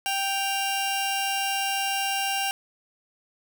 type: tone pair together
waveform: sawtooth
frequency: 784 / 2794 Hz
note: G5 / F7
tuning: 0 / 0 cents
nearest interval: octave + minor seventh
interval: 2200 cents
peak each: -23 / -25 dBFS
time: 0.06-2.51 s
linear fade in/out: 0 ms
effects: none